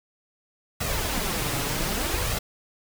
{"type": "noise with flanger", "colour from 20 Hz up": "pink", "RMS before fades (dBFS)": -27, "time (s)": [0.8, 2.39], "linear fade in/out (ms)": 10, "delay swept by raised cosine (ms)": [1.5, 7.1], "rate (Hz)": 0.64, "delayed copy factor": 0.55, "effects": []}